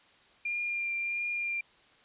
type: tone with vibrato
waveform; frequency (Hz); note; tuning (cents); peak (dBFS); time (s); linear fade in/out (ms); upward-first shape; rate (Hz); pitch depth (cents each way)
sine; 2396; D7; +34; -30; 0.45-1.61; 5; triangle; 1.5; 17
effects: white hiss -61 dBFS RMS until 2.04 s + resampled to 8000 Hz